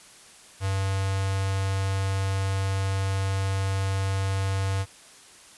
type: tone with notch filter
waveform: square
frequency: 96.9 Hz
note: G2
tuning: 20 cents flat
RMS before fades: -26 dBFS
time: 0.6-4.86 s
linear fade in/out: 50 ms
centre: 250 Hz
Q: 0.77
effects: white hiss -50 dBFS RMS until 5.57 s + resampled to 24000 Hz